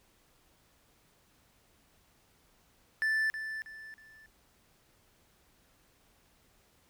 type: tone with echo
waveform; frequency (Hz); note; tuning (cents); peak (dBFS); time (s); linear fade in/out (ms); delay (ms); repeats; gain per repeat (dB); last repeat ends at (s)
triangle; 1760; A6; 0; -25; 3.02-3.3; 0; 320; 3; -9; 4.26
effects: pink hiss -67 dBFS RMS until 6.89 s